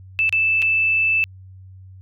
sine tone with dropouts, 2637 Hz, E7, in tune, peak -15 dBFS, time 0.19-1.24 s, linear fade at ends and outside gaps 0 ms, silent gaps 0.293-0.326 / 0.619-0.624 s, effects added 94 Hz sine -39 dBFS peak until 2.01 s

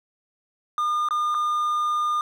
triangle tone with dropouts, 1212 Hz, D#6, 46 cents flat, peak -19 dBFS, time 0.78-2.21 s, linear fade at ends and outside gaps 1 ms, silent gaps 1.087-1.108 / 1.344-1.348 s, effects none

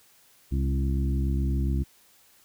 harmonic tone with a mistuned harmonic, 67.2 Hz, C2, 47 cents sharp, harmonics 1 / 2 / 3 / 4 / 5, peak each -24 / -30 / -34 / -36 / -38 dBFS, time 0.51-1.84 s, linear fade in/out 20 ms, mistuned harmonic 3, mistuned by +21 cents, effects white hiss -59 dBFS RMS until 2.44 s

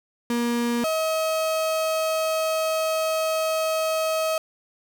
35% pulse tone pair in turn, 237.5 / 637.2 Hz, A#3 / D#5, +33 / +41 cents, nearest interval octave + perfect fourth, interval 1708 cents, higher second, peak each -20 dBFS, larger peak neither, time 0.3-0.84 / 0.84-4.38 s, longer second, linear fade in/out 2 ms, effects none

